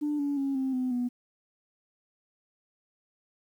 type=tone with pitch steps; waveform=sine; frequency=296 / 285.1 / 274.6 / 264.5 / 254.7 / 245.3 Hz; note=D4 / C#4 / C#4 / C4 / C4 / B3; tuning=+14 / +49 / -16 / +19 / -46 / -12 cents; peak=-25 dBFS; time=0.01-1.09 s; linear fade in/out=20 ms; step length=180 ms; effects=tanh soft clip ceiling -23 dBFS + 10-bit